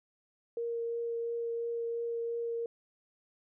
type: tone with vibrato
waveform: sine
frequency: 466.2 Hz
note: A#4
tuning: in tune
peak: -32 dBFS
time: 0.57-2.66 s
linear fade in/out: 2 ms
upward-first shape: triangle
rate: 2.9 Hz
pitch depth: 10 cents each way
effects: none